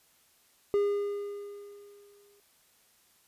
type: tone with exponential decay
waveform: triangle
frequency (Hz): 406.7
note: G#4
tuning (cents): -36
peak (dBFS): -20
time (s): 0.74-2.4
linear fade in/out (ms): 0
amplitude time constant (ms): 360
effects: white hiss -65 dBFS RMS until 3.27 s + resampled to 32000 Hz